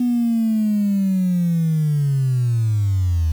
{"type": "linear sweep", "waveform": "sine", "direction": "down", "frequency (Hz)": [246.9, 77.3], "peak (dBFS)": -14, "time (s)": [0, 3.32], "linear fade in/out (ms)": 5, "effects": ["tanh soft clip ceiling -12 dBFS", "7-bit"]}